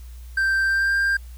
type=tone with pitch glide; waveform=triangle; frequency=1568 to 1591.7 Hz; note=G6 to G6; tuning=0 to +26 cents; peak=-16 dBFS; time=0.37-1.17 s; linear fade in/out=5 ms; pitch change=+26 cents; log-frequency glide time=0.65-0.95 s; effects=added 60 Hz sine -36 dBFS peak until 1.37 s + white hiss -54 dBFS RMS until 1.37 s